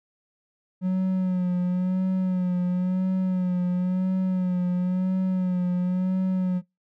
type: tone with vibrato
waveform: triangle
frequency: 183.1 Hz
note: F#3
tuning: 18 cents flat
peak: -19 dBFS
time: 0.81-6.62 s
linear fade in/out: 50 ms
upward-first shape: sine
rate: 0.97 Hz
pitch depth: 41 cents each way
effects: noise-tail reverb RT60 0.2 s tail -24 dB re dry